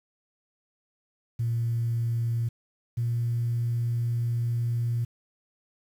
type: tone pair in turn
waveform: sine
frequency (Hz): 116.54 / 118.1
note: A#2 / A#2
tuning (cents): 0 / +23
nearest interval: unison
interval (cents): 23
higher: second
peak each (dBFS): -23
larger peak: neither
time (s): 1.39-2.49 / 2.97-5.05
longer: second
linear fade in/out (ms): 10
effects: tanh soft clip ceiling -20 dBFS + 9-bit